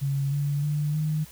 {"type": "tone with pitch steps", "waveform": "sine", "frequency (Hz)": [138.59, 143.56, 148.71, 154.04], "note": ["C#3", "D3", "D3", "D#3"], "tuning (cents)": [0, -39, 22, -17], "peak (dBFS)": -23, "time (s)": [0.01, 1.25], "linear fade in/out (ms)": 20, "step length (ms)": 310, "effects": ["added 59 Hz sine -53 dBFS peak until 1.31 s", "white hiss -49 dBFS RMS until 1.31 s"]}